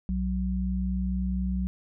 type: tone pair together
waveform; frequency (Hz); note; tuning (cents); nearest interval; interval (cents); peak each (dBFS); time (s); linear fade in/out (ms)
sine; 62.2 / 186.39; B1 / F#3; +13 / +13; octave + perfect fifth; 1900; -28; 0.09-1.67; 0
effects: none